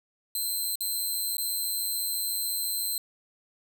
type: tone with dropouts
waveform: 5% pulse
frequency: 4098 Hz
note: C8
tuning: 37 cents flat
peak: -21 dBFS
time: 0.35-2.98 s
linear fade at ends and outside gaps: 2 ms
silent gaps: 0.756-0.806 / 1.37-1.381 s
effects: none